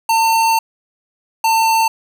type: tone pair in turn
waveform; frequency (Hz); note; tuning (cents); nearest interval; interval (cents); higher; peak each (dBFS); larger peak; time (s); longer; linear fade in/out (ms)
square; 902 / 897.3; A5 / A5; +43 / +34; unison; 9; first; -12; neither; 0.09-0.59 / 1.44-1.88; first; 5
effects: none